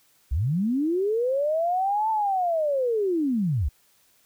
sine linear two-way sweep, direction up then down, 55.5 to 892 to 55.5 Hz, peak -21 dBFS, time 0.31-3.69 s, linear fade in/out 10 ms, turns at 2.1 s, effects white hiss -62 dBFS RMS until 4.25 s

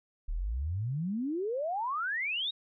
sine exponential sweep, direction up, 34.65 to 3842 Hz, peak -30 dBFS, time 0.28-2.51 s, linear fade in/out 10 ms, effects none

